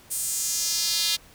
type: tone with high-pass filter sweep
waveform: square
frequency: 188.2 Hz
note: F#3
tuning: 30 cents sharp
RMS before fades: -26 dBFS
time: 0.1-1.17 s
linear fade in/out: 20 ms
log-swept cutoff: 9300 to 3700 Hz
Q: 2.3
effects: pink hiss -52 dBFS RMS until 1.34 s